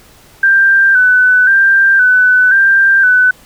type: tone with vibrato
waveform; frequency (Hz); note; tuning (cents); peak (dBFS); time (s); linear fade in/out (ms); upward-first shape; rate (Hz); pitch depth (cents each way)
sine; 1541; G6; -30; -5; 0.43-3.31; 5; square; 0.96; 46
effects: pink hiss -43 dBFS RMS until 3.45 s